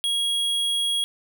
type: tone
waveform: square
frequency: 3300 Hz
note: G#7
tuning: 12 cents flat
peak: -22 dBFS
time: 0.04-1.04 s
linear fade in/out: 0 ms
effects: none